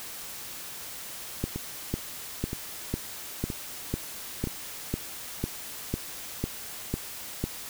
two click trains, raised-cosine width 3 ms, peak -14 / -19 dBFS, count 13 / 4, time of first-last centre 1.44-7.44 / 1.56-4.473 s, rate 2 / 1.03 Hz, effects white hiss -40 dBFS RMS until 7.69 s

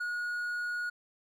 triangle tone, 1448 Hz, F#6, 38 cents flat, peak -30 dBFS, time 0-0.9 s, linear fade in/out 10 ms, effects none

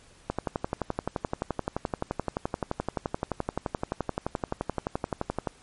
click train, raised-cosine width 1 ms, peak -13 dBFS, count 61, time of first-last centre 0.3-5.472 s, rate 11.6 Hz, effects pink hiss -56 dBFS RMS until 5.62 s + MP3 48 kbps

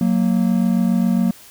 triangle tone pair together, 184.3 / 231.6 Hz, F#3 / A#3, -7 / -11 cents, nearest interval major third, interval 396 cents, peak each -15 dBFS, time 0.01-1.31 s, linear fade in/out 2 ms, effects white hiss -44 dBFS RMS until 1.5 s

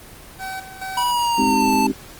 25% pulse tone with tremolo, 763 Hz, G5, 47 cents flat, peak -23 dBFS, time 0.38-1.15 s, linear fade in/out 50 ms, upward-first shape square, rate 2.3 Hz, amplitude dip 65%
square tone with pitch glide, 973 to 882 Hz, B5 to A5, -26 to +4 cents, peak -18 dBFS, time 0.97-1.87 s, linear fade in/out 5 ms, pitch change -170 cents, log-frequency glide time 1.08-1.72 s
sine chord, Ab major seventh, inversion none, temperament equal, 207.7 / 261.6 / 311.1 / 392 Hz, Ab3 / C4 / Eb4 / G4, 0 / 0 / 0 / 0 cents, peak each -23 / -20 / -25 / -26 dBFS, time 1.38-1.92 s, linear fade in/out 5 ms
effects pink hiss -41 dBFS RMS until 2.19 s + Opus 24 kbps

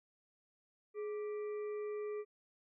harmonic tone with a mistuned harmonic, 392 Hz, G4, in tune, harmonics 1 / 3 / 5 / 6, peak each -38 / -54 / -60 / -61 dBFS, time 0.94-2.25 s, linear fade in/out 50 ms, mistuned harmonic 1, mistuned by +120 cents, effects none

